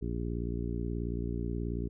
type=harmonic tone; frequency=58.5 Hz; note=A#1; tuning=7 cents sharp; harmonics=1 / 2 / 3 / 4 / 5 / 6 / 7; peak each=-35 / -38 / -40 / -41 / -42 / -43 / -43 dBFS; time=0.01-1.89 s; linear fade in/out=20 ms; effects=none